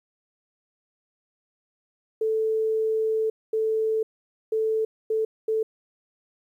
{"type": "tone bursts at uneven times", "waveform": "sine", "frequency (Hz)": 440, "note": "A4", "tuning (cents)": 0, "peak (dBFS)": -21, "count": 5, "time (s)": [[2.21, 3.3], [3.53, 4.03], [4.52, 4.85], [5.1, 5.25], [5.48, 5.63]], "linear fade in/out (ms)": 5, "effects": ["10-bit"]}